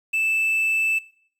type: tone with quantisation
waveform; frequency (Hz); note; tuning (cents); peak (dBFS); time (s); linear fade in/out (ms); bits
triangle; 2637; E7; 0; -18; 0.13-0.99; 10; 8
effects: noise-tail reverb RT60 0.6 s tail -20 dB re dry